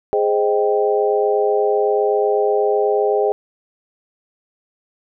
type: chord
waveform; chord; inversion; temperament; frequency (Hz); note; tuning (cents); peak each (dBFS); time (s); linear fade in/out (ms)
sine; Ab major seventh; none; equal; 415.3 / 523.3 / 622.3 / 784; Ab4 / C5 / Eb5 / G5; 0 / 0 / 0 / 0; -16 / -22 / -22 / -22; 0.13-3.32; 0
effects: none